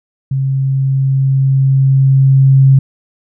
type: tone with level ramp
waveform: sine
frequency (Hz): 134.8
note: C#3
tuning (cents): -48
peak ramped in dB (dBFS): -12 to -3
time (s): 0.31-2.79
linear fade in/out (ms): 5
effects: none